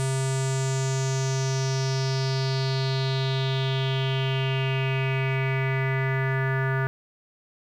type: tone with low-pass filter sweep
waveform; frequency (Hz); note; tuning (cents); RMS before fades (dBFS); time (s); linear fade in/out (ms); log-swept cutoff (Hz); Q
square; 133.1; C3; +30; -25; 0-6.87; 0; 8700 to 1600; 4.8
effects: 10-bit